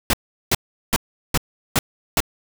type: noise bursts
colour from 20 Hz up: pink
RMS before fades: -17 dBFS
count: 6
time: 0.1-2.204 s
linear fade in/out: 2 ms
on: 34 ms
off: 380 ms
effects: none